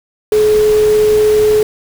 sine tone in noise, 426.1 Hz, G#4, 44 cents sharp, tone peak -7 dBFS, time 0.32-1.63 s, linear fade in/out 2 ms, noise pink, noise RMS -25 dBFS, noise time 0.32-1.63 s, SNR +15 dB, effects none

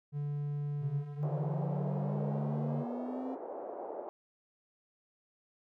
triangle tone, 145.3 Hz, D3, 18 cents flat, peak -31 dBFS, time 0.12-2.85 s, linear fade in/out 50 ms
triangle linear sweep, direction up, 129.6 to 265.6 Hz, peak -35 dBFS, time 0.81-3.36 s, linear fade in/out 20 ms
pink band-pass noise, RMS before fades -42 dBFS, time 1.23-4.09 s, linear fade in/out 0 ms, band 420 to 730 Hz, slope 24 dB/octave
effects none

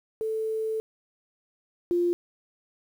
sine tone pair in turn, 440 / 349.2 Hz, A4 / F4, 0 / 0 cents, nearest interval major third, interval 400 cents, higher first, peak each -26 / -21 dBFS, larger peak second, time 0.21-0.8 / 1.91-2.13 s, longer first, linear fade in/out 0 ms, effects 9-bit

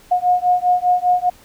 sine beating tone pair, 718 / 723 Hz, F5 / F#5, +48 / -40 cents, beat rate 5 Hz, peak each -16 dBFS, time 0.11-1.3 s, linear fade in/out 10 ms, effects pink hiss -48 dBFS RMS until 1.44 s

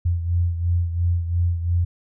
sine beating tone pair, 86 / 88.9 Hz, F2 / F2, -26 / +31 cents, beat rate 2.9 Hz, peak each -19 / -26 dBFS, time 0.05-1.85 s, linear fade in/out 10 ms, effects none

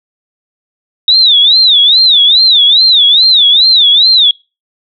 sine tone with vibrato, 3729 Hz, A#7, in tune, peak -3 dBFS, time 1.08-4.31 s, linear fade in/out 2 ms, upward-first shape sine, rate 2.4 Hz, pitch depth 200 cents each way, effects noise-tail reverb RT60 0.3 s tail -26 dB re dry

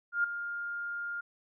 sine tone with ADSR envelope, 1408 Hz, F6, 14 cents sharp, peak -23 dBFS, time 0.12-1.21 s, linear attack 120 ms, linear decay 6 ms, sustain -11 dB, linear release 9 ms, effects none

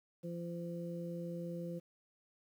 harmonic tone, 171.4 Hz, F3, 32 cents flat, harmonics 1 / 2 / 3, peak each -41 / -47 / -45 dBFS, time 0.23-1.8 s, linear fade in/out 20 ms, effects 11-bit

